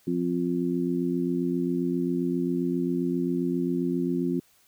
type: harmonic tone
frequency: 87.5 Hz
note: F2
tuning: 4 cents sharp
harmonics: 2 / 3 / 4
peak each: -29 / -27 / -29 dBFS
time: 0.07-4.4 s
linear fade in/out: 5 ms
effects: white hiss -62 dBFS RMS until 4.67 s